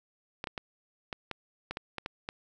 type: clicks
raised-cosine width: 0.3 ms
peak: -19 dBFS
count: 10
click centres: 0.441 / 0.472 / 0.578 / 1.128 / 1.313 / 1.71 / 1.771 / 1.983 / 2.061 / 2.289 s
effects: none